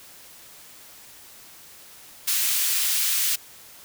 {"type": "high-pass noise", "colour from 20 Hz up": "white", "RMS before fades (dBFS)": -23, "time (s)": [2.27, 3.36], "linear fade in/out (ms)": 10, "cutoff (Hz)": 2100, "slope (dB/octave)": 12, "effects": ["white hiss -47 dBFS RMS until 3.84 s"]}